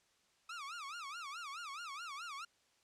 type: tone with vibrato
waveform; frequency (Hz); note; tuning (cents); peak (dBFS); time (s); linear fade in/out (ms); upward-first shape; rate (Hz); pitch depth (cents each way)
sawtooth; 1248; D#6; +5; -40; 0.49-2.45; 5; sine; 4.7; 230
effects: white hiss -73 dBFS RMS until 2.83 s + low-pass 7000 Hz 12 dB/octave